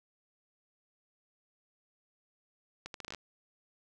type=accelerating click train; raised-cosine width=0.2 ms; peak=-24 dBFS; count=9; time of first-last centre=2.86-3.147 s; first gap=82 ms; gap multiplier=0.74; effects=none